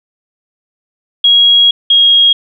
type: tone pair in turn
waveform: sine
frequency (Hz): 3300 / 3275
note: G#7 / G#7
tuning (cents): -12 / -25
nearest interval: unison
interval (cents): 13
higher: first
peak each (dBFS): -4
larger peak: neither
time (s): 1.24-1.71 / 1.9-2.33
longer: first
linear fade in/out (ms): 5
effects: none